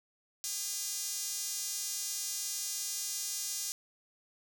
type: tone with high-pass filter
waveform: sawtooth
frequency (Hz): 405.7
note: G#4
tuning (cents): -41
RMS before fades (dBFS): -37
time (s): 0.44-3.72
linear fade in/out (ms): 0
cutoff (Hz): 6200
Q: 1.8
effects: none